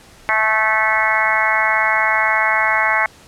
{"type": "harmonic tone with a mistuned harmonic", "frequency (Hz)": 218.3, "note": "A3", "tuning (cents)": -13, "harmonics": [3, 4, 5, 6, 7, 8, 9, 10], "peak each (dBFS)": [-25, -21, -22, -25, -22, -23, -20, -20], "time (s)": [0.29, 3.06], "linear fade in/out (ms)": 0, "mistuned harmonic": 4, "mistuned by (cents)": -16, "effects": ["pink hiss -45 dBFS RMS until 3.27 s", "low-pass 10000 Hz 12 dB/octave"]}